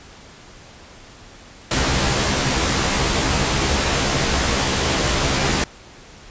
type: noise with comb filter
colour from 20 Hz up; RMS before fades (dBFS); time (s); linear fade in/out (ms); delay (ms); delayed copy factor
pink; -19; 1.71-5.64; 2; 15; +0.7
effects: pink hiss -43 dBFS RMS until 6.3 s + resampled to 16000 Hz